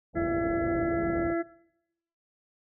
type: low-pass noise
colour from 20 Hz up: pink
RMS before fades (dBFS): -34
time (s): 0.13-1.35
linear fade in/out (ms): 50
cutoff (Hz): 710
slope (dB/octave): 48
type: harmonic tone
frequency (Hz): 336.5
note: E4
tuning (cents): +36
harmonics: 1 / 2 / 4 / 5 / 6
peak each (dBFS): -27 / -33 / -39 / -41 / -43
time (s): 0.15-1.43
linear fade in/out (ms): 20
effects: noise-tail reverb RT60 0.8 s tail -20 dB re dry + high-pass 60 Hz 12 dB/octave